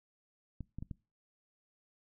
clicks, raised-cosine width 5 ms, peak -29 dBFS, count 4, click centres 0.607 / 0.786 / 0.825 / 0.912 s, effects noise-tail reverb RT60 0.3 s tail -23 dB re dry

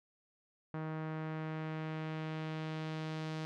sawtooth tone with low-pass filter sweep, 157.4 Hz, D#3, 20 cents sharp, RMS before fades -40 dBFS, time 0.74-3.45 s, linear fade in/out 0 ms, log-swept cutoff 1500 to 4800 Hz, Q 1.1, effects none

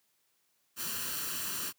white noise with comb filter, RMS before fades -36 dBFS, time 0.76-1.73 s, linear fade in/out 50 ms, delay 0.69 ms, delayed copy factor +0.65, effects white hiss -74 dBFS RMS until 1.78 s + high-pass 100 Hz 12 dB/octave

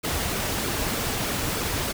pink noise with flanger, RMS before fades -27 dBFS, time 0.03-1.93 s, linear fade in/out 20 ms, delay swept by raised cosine 1 to 5.8 ms, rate 3.2 Hz, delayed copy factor -0.5, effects none

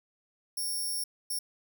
5% pulse tone bursts at uneven times, 5490 Hz, F8, 31 cents flat, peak -25 dBFS, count 2, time 0.57-1.04 / 1.3-1.39 s, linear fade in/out 5 ms, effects none

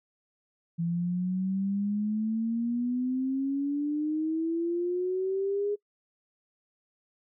sine exponential sweep, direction up, 167 to 415.3 Hz, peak -26 dBFS, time 0.78-5.76 s, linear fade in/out 20 ms, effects noise-tail reverb RT60 0.1 s tail -25 dB re dry

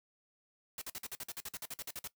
white noise bursts, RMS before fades -42 dBFS, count 16, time 0.78-2.075 s, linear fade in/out 2 ms, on 35 ms, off 49 ms, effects noise-tail reverb RT60 0.1 s tail -18 dB re dry

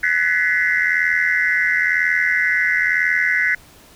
sine tone cluster, 1503 / 1697 / 1921 / 2003 / 2084 Hz, F#6 / G#6 / B6 / B6 / C7, +27 / +37 / -48 / +24 / -7 cents, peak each -21 dBFS, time 0.03-3.55 s, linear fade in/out 5 ms, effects tanh soft clip ceiling -6 dBFS + pink hiss -47 dBFS RMS until 3.95 s

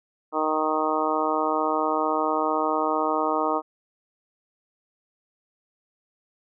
harmonic tone, 155.56 Hz, D#3, in tune, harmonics 2 / 3 / 4 / 5 / 6 / 7 / 8, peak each -29 / -29 / -29 / -29 / -29 / -29 / -29 dBFS, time 0.32-3.62 s, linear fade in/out 50 ms, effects none

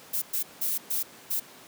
violet noise bursts at uneven times, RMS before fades -28 dBFS, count 5, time 0.13-0.22 / 0.33-0.43 / 0.61-0.78 / 0.9-1.03 / 1.3-1.4 s, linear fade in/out 10 ms, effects pink hiss -49 dBFS RMS until 1.67 s + high-pass 200 Hz 12 dB/octave

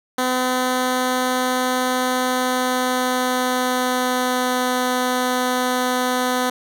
10% pulse tone with pitch glide, 253.8 to 251.5 Hz, B3 to B3, +47 to +32 cents, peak -10 dBFS, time 0.18-6.5 s, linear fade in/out 5 ms, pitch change -15 cents, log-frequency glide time 2.18-4.64 s, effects none

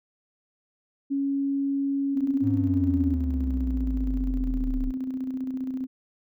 sine tone, 277.2 Hz, C#4, in tune, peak -23 dBFS, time 1.1-3.15 s, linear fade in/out 20 ms
sine tone with tremolo, 260.3 Hz, C4, 9 cents flat, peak -26 dBFS, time 2.14-5.87 s, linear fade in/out 20 ms, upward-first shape square, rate 15 Hz, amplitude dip 40%
triangle exponential sweep, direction down, 108.9 to 33.73 Hz, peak -23 dBFS, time 2.41-4.93 s, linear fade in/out 50 ms
effects none

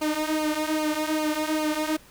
sawtooth tone with flanger, 308.1 Hz, D#4, 17 cents flat, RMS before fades -26 dBFS, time 0.01-1.97 s, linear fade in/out 10 ms, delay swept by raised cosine 0.54 to 3.94 ms, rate 2.5 Hz, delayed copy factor -0.75, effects pink hiss -52 dBFS RMS until 2.1 s

